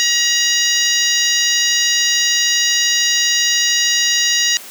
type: harmonic tone with a mistuned harmonic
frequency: 953 Hz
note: A#5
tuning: 38 cents sharp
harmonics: 2 / 3 / 4 / 5 / 6 / 7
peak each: -20 / -20 / -20 / -20 / -20 / -20 dBFS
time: 0-4.57 s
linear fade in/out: 0 ms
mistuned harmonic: 5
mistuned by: +15 cents
effects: white hiss -35 dBFS RMS until 4.7 s + high-pass 200 Hz 12 dB/octave